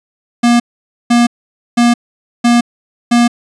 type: tone bursts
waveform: square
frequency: 238.2 Hz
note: A#3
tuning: 38 cents sharp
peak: -7 dBFS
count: 5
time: 0.43-3.28 s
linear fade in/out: 10 ms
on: 170 ms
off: 500 ms
effects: resampled to 22050 Hz